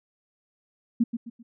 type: tone with echo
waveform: sine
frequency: 233.1 Hz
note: A#3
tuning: in tune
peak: -17 dBFS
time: 1-1.04 s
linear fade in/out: 10 ms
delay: 130 ms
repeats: 3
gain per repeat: -9 dB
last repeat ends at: 1.43 s
effects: none